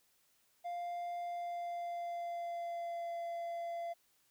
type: tone with pitch glide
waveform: triangle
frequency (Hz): 698.5 to 682.9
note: F5 to F5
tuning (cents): 0 to -39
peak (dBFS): -36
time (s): 0.64-3.94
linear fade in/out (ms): 20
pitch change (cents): -39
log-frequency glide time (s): 1.19-3.18
effects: white hiss -73 dBFS RMS until 4.3 s